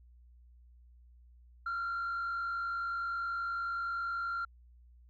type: tone with frequency modulation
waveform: sine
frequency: 1380 Hz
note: F6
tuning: 21 cents flat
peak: -31 dBFS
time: 1.66-4.45 s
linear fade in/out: 5 ms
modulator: 49.4 Hz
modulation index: 0.54
effects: tanh soft clip ceiling -31 dBFS + added 60 Hz sine -56 dBFS peak until 5.09 s